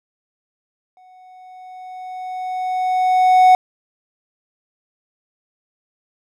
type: tone with exponential growth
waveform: triangle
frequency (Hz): 740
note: F#5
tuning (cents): 0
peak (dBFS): -4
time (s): 0.97-3.55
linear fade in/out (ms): 1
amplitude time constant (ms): 560
effects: none